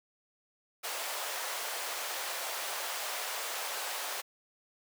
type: high-pass noise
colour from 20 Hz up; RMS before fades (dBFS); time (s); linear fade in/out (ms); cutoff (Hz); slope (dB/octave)
pink; -37; 0.83-4.22; 20; 560; 24
effects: none